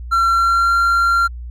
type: tone with pitch glide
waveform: triangle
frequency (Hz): 1360 to 1379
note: F6 to F6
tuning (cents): -46 to -22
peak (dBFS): -10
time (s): 0.11-1.28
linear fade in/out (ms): 20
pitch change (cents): +24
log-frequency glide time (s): 0.29-0.74
effects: added 60 Hz sine -27 dBFS peak until 1.5 s